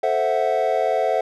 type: chord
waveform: triangle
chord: F# half-diminished seventh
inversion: first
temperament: equal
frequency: 440 / 523.3 / 659.3 / 740 Hz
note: A4 / C5 / E5 / F#5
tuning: 0 / 0 / 0 / 0 cents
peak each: -23 / -22 / -20 / -21 dBFS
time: 0.03-1.21 s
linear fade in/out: 5 ms
effects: none